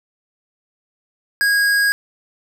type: tone with tanh clipping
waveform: sine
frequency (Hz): 1641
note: G#6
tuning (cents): -21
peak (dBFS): -15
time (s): 1.41-1.92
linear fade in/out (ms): 0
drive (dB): 18
effects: none